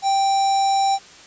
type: tone with notch filter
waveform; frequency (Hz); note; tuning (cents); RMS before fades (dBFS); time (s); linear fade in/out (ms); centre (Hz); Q
square; 784; G5; 0; -18; 0.02-0.99; 50; 2000; 0.55
effects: white hiss -44 dBFS RMS until 1.26 s + resampled to 16000 Hz